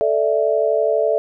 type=chord; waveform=sine; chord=A suspended fourth; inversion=none; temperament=equal; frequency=440 / 587.3 / 659.3 Hz; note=A4 / D5 / E5; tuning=0 / 0 / 0 cents; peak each=-19 dBFS; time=0.01-1.18 s; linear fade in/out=0 ms; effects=none